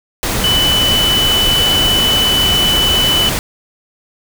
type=tone in noise; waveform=sine; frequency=2990 Hz; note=F#7; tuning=17 cents sharp; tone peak=-11 dBFS; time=0.44-3.29 s; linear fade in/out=0 ms; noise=pink; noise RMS=-17 dBFS; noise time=0.23-3.39 s; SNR=+3 dB; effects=none